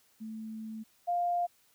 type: tone pair in turn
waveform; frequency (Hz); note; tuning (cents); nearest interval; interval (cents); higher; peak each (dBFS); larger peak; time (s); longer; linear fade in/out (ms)
sine; 220 / 701.1; A3 / F5; 0 / +7; octave + minor sixth; 2007; second; -38 / -27; second; 0.2-0.84 / 1.07-1.47; first; 20
effects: white hiss -67 dBFS RMS until 1.74 s